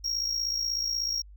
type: tone with amplitude modulation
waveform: triangle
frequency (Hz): 5588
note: F8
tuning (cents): 0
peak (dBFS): -23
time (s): 0.04-1.22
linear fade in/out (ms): 10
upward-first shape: sine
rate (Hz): 56.4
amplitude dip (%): 65
effects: added 50 Hz sine -46 dBFS peak until 1.36 s

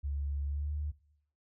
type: tone with pitch glide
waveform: sine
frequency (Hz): 71 to 74.19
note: C#2 to D2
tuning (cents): +42 to +18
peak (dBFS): -32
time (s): 0.03-0.92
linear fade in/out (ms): 20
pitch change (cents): +76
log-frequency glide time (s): 0.47-0.72
effects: noise-tail reverb RT60 0.7 s tail -20 dB re dry

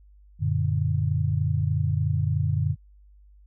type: chord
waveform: sine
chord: Gb augmented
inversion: none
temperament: equal with one note detuned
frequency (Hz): 93.25 / 116.54 / 146.83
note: Gb2 / Bb2 / D3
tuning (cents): +14 / 0 / 0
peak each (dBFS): -25 / -27 / -25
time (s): 0.39-2.76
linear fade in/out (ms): 50
effects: added 50 Hz sine -50 dBFS peak until 3.46 s

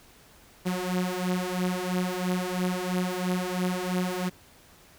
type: beating tone pair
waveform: sawtooth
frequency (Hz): 180.2 / 183.2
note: F#3 / F#3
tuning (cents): -45 / -17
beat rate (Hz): 3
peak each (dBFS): -26 / -25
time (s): 0.65-4.3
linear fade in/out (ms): 20
effects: pink hiss -55 dBFS RMS until 4.98 s

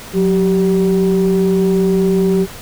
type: tone pair together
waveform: sine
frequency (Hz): 182.4 / 387.2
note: F#3 / G4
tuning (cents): -24 / -21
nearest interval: octave + minor second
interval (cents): 1303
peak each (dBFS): -12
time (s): 0.13-2.47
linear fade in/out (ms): 50
effects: tanh soft clip ceiling -6 dBFS + pink hiss -33 dBFS RMS until 2.61 s

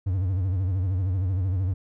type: tone with vibrato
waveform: triangle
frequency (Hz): 93.2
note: F#2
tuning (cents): +13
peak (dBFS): -20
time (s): 0.06-1.74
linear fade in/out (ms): 10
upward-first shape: sine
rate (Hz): 13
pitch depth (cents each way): 110
effects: none

